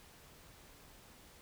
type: silence
effects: pink hiss -59 dBFS RMS until 1.41 s